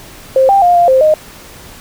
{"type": "tone with pitch steps", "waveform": "sine", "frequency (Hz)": [528, 790, 706, 696, 524, 618], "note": ["C5", "G5", "F5", "F5", "C5", "D#5"], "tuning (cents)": [16, 13, 19, -6, 2, -12], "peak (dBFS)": -5, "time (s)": [0.36, 1.14], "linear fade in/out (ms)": 2, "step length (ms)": 130, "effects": ["pink hiss -35 dBFS RMS until 1.8 s"]}